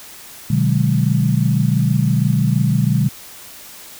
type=chord; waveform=sine; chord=G# half-diminished seventh; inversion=first; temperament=equal with one note detuned; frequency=123.47 / 149.57 / 185 / 207.7 Hz; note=B2 / D3 / F#3 / G#3; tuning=0 / +32 / 0 / 0 cents; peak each=-17 / -17 / -20 / -21 dBFS; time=0.5-3.09 s; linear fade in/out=5 ms; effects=white hiss -38 dBFS RMS until 3.99 s